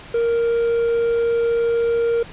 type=tone; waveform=triangle; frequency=466.2 Hz; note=A#4; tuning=in tune; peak=-14 dBFS; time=0.14-2.23 s; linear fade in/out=5 ms; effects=pink hiss -39 dBFS RMS until 2.32 s + resampled to 8000 Hz